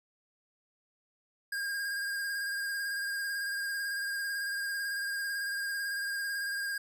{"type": "tone with vibrato", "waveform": "square", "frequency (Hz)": 1617, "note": "G#6", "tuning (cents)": -47, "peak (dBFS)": -33, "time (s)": [1.52, 6.78], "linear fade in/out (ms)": 5, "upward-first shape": "square", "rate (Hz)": 18, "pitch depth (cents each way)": 20, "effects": []}